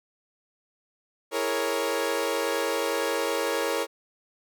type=chord; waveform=sawtooth; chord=A# half-diminished seventh; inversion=second; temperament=equal; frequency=329.6 / 415.3 / 466.2 / 554.4 Hz; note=E4 / G#4 / A#4 / C#5; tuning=0 / 0 / 0 / 0 cents; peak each=-30 / -28 / -25 / -26 dBFS; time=1.31-3.87 s; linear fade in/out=50 ms; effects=none